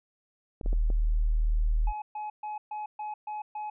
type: clicks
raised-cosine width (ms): 2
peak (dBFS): -25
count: 4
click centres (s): 0.612 / 0.661 / 0.73 / 0.902
type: tone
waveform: sine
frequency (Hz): 38.89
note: D#1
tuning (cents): 0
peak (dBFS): -22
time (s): 0.63-1.93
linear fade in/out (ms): 50
type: tone bursts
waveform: triangle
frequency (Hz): 847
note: G#5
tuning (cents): +34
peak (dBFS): -31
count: 7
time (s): 1.87-3.7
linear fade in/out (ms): 5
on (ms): 150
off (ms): 130
effects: resampled to 8000 Hz